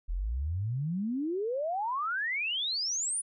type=exponential sweep; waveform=sine; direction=up; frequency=38.89 to 10000 Hz; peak=-29 dBFS; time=0.08-3.22 s; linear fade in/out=20 ms; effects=none